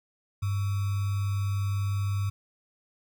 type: tone with sample-and-hold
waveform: sine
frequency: 99.4 Hz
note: G2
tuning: 25 cents sharp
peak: -25 dBFS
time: 0.42-2.3 s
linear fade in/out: 10 ms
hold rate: 1225 Hz
effects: none